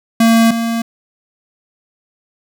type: tone pair in turn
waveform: square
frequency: 227.9 / 229.9 Hz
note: A#3 / A#3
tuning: -39 / -24 cents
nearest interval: unison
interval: 15 cents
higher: second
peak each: -8 / -16 dBFS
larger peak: first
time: 0.2-0.51 / 0.51-0.82 s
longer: neither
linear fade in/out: 5 ms
effects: none